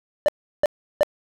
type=tone bursts; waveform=triangle; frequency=593 Hz; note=D5; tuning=17 cents sharp; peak=-11 dBFS; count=3; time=0.26-1.032 s; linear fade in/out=0 ms; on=24 ms; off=350 ms; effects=none